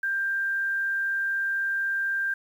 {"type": "tone with quantisation", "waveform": "sine", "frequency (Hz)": 1586, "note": "G6", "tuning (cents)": 20, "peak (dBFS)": -24, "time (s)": [0.03, 2.34], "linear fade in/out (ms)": 5, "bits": 9, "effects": []}